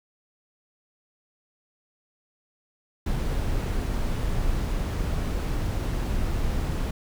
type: noise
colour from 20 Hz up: brown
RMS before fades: -26 dBFS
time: 3.06-6.91 s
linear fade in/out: 5 ms
effects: none